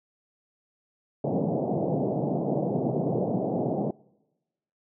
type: band-pass noise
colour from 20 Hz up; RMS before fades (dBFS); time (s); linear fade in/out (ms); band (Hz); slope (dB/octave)
pink; -27; 1.24-3.91; 5; 130 to 740; 48
effects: noise-tail reverb RT60 1.0 s tail -24 dB re dry